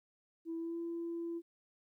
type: tone with pitch glide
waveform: sine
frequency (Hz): 329.6 to 337.3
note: E4 to E4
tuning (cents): 0 to +40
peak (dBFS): -36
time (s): 0.45-1.42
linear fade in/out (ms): 50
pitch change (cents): +40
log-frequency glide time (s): 0.57-0.78
effects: tanh soft clip ceiling -33 dBFS + 13-bit